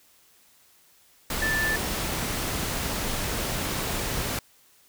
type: tone in noise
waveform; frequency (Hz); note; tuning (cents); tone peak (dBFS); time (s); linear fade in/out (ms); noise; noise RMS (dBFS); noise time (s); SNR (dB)
sine; 1760; A6; 0; -24; 1.42-1.76; 2; pink; -29; 1.3-4.39; +2
effects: white hiss -59 dBFS RMS until 4.88 s